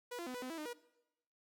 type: tone with pitch steps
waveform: sawtooth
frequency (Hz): 488.7 / 343.5 / 252.4 / 494.2 / 255.1 / 328.2 / 304.2 / 481.4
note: B4 / F4 / B3 / B4 / C4 / E4 / D#4 / B4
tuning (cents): -18 / -29 / +38 / +1 / -44 / -8 / -39 / -44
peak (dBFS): -38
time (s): 0.11-0.734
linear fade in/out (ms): 10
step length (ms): 78
effects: noise-tail reverb RT60 0.9 s tail -20 dB re dry